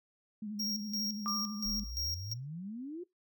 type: tone with vibrato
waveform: sine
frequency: 210 Hz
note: G#3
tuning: 19 cents sharp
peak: -37 dBFS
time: 0.42-1.84 s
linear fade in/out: 5 ms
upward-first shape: sine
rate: 12 Hz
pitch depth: 55 cents each way
type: tone with tremolo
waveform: square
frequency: 5590 Hz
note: F8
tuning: 1 cent sharp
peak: -34 dBFS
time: 0.59-2.34 s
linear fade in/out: 10 ms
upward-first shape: square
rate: 2.9 Hz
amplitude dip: 75%
type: tone with exponential decay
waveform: sine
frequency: 1185 Hz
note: D6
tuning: 15 cents sharp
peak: -32 dBFS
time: 1.26-1.91 s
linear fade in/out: 0 ms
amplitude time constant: 140 ms
type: exponential sweep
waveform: sine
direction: up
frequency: 37.17 to 370 Hz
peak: -39 dBFS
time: 1.65-3.04 s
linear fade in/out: 10 ms
effects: noise-tail reverb RT60 0.2 s tail -22 dB re dry